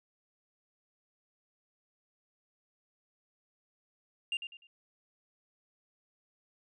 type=tone with echo; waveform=sine; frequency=2794 Hz; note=F7; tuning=in tune; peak=-28 dBFS; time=4.32-4.37 s; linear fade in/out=2 ms; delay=100 ms; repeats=3; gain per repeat=-10 dB; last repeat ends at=4.67 s; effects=tanh soft clip ceiling -29 dBFS